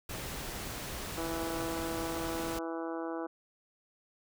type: noise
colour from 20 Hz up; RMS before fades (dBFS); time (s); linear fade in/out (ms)
pink; -40; 0.09-2.59; 5
type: harmonic tone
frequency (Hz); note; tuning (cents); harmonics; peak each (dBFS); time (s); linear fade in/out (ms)
164.81; E3; 0; 2 / 3 / 4 / 5 / 6 / 7 / 8 / 9; -37 / -41 / -43 / -45 / -47 / -48 / -49 / -50; 1.17-3.27; 10
effects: none